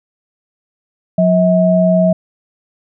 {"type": "tone pair together", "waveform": "sine", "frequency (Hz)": [180.3, 642.1], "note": ["F#3", "E5"], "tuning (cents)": [-45, -46], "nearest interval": "octave + minor seventh", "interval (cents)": 2199, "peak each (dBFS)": -11, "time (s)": [1.18, 2.13], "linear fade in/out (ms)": 5, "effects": []}